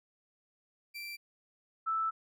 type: tone pair in turn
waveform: 30% pulse / sine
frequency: 2349 / 1318.3 Hz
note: D7 / E6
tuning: 0 / 0 cents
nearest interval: minor seventh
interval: 1000 cents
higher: first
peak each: -38 / -29 dBFS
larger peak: second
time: 0.94-1.17 / 1.86-2.11 s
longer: second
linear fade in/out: 20 ms
effects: none